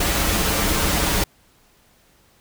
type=noise with comb filter; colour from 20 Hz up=pink; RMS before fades=-20 dBFS; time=0-1.24 s; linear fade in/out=5 ms; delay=8 ms; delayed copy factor=-0.65; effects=pink hiss -57 dBFS RMS until 2.4 s